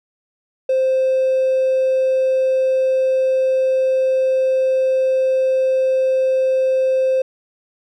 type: tone with hard clipping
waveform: triangle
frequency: 523.3 Hz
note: C5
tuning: in tune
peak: -14 dBFS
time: 0.69-7.22 s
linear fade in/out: 5 ms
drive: 4 dB
effects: none